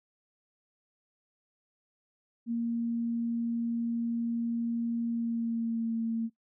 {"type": "tone with pitch glide", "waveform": "sine", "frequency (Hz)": [233.1, 227.5], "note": ["A#3", "A#3"], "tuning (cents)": [0, -42], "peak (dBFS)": -28, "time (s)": [2.46, 6.3], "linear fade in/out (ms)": 50, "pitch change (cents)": -42, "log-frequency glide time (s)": [5.08, 5.95], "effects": ["noise-tail reverb RT60 0.1 s tail -21 dB re dry"]}